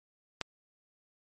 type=click; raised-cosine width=0.2 ms; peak=-14 dBFS; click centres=0.413 s; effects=MP3 64 kbps